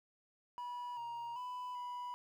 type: tone with pitch steps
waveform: triangle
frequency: 975 / 941 / 994 / 982 Hz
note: B5 / A#5 / B5 / B5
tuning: -23 / +16 / +11 / -10 cents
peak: -39 dBFS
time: 0.58-2.14 s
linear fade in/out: 0 ms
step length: 390 ms
effects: 11-bit